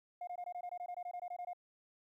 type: tone bursts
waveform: sine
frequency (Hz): 712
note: F5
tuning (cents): +33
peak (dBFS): -38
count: 16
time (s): 0.21-1.533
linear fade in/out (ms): 5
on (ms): 63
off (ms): 21
effects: tanh soft clip ceiling -38 dBFS + 13-bit